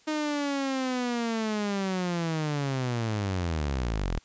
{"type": "linear sweep", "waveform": "sawtooth", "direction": "down", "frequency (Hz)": [310.1, 37.49], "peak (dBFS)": -23, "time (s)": [0.07, 4.19], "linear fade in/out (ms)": 10, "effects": ["white hiss -60 dBFS RMS until 4.24 s", "resampled to 16000 Hz"]}